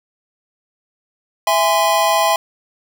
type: chord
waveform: square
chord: E augmented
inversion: none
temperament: just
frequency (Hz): 659.3 / 824.1 / 1030.1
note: E5 / G#5 / B#5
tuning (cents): 0 / -14 / -27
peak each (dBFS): -18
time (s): 1.47-2.36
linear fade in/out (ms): 2
effects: none